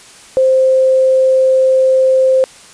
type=tone; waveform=sine; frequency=523.3 Hz; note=C5; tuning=in tune; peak=-7 dBFS; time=0.37-2.44 s; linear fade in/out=0 ms; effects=white hiss -39 dBFS RMS until 2.73 s + resampled to 22050 Hz